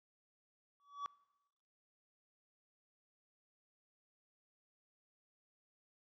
triangle tone with exponential growth, 1141 Hz, C#6, 50 cents sharp, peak -34 dBFS, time 0.8-1.06 s, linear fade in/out 0 ms, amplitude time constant 56 ms, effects noise-tail reverb RT60 1.0 s tail -22 dB re dry + resampled to 16000 Hz

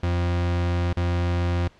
40% pulse tone with dropouts, 87.31 Hz, F2, in tune, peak -20 dBFS, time 0.03-1.68 s, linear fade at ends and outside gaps 5 ms, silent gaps 0.93-0.969 s, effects pink hiss -55 dBFS RMS until 1.79 s + low-pass 4000 Hz 12 dB/octave

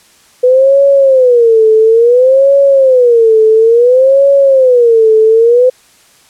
sine tone with vibrato, 493.9 Hz, B4, in tune, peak -3 dBFS, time 0.43-5.7 s, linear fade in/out 10 ms, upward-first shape sine, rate 0.58 Hz, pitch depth 210 cents each way, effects white hiss -45 dBFS RMS until 6.29 s + low-pass 10000 Hz 12 dB/octave

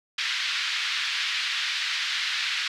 white band-pass noise, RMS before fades -28 dBFS, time 0.18-2.68 s, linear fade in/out 5 ms, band 1500 to 4200 Hz, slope 24 dB/octave, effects none

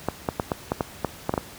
clicks, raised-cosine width 1 ms, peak -8 dBFS, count 10, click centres 0.086 / 0.288 / 0.398 / 0.518 / 0.719 / 0.808 / 1.047 / 1.294 / 1.339 / 1.378 s, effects pink hiss -43 dBFS RMS until 1.58 s + high-pass 60 Hz 12 dB/octave

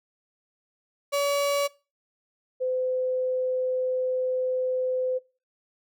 35% pulse / sine tone pair in turn, 568 / 510.8 Hz, C#5 / C5, +42 / -42 cents, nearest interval major second, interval 184 cents, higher first, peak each -21 / -24 dBFS, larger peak first, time 1.12-1.68 / 2.6-5.19 s, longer second, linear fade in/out 20 ms, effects noise-tail reverb RT60 0.3 s tail -20 dB re dry

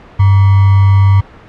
sine tone with sample-and-hold, 98 Hz, G2, in tune, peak -4 dBFS, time 0.19-1.21 s, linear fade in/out 10 ms, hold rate 1050 Hz, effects pink hiss -37 dBFS RMS until 1.48 s + low-pass 2000 Hz 12 dB/octave

